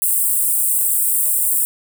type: high-pass noise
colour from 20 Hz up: pink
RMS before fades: -17 dBFS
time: 0.02-1.65 s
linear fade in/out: 0 ms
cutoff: 8000 Hz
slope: 96 dB/octave
effects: none